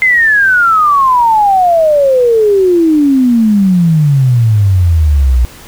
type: exponential sweep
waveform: sine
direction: down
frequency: 2093 to 59.1 Hz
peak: -5 dBFS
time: 0.02-5.45 s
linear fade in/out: 0 ms
effects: pink hiss -34 dBFS RMS until 5.67 s